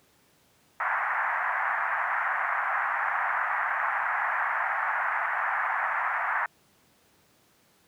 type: band-pass noise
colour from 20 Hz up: white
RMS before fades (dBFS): -28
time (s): 0.8-6.46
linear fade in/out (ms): 2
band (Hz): 730 to 1900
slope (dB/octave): 48
effects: pink hiss -63 dBFS RMS until 7.87 s + high-pass 100 Hz 12 dB/octave